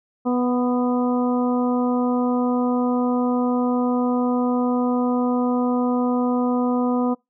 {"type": "harmonic tone with a mistuned harmonic", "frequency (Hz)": 246.9, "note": "B3", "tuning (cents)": 0, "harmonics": [1, 2, 3, 4, 5], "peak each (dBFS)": [-19, -25, -29, -31, -33], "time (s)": [0.25, 7.15], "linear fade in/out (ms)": 20, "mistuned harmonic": 4, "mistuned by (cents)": 17, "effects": ["noise-tail reverb RT60 0.2 s tail -26 dB re dry"]}